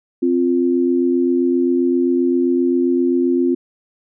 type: tone pair together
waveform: sine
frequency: 261.6 / 349.2 Hz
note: C4 / F4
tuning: 0 / 0 cents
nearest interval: perfect fourth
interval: 500 cents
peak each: -16 dBFS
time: 0.22-3.55 s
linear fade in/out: 10 ms
effects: none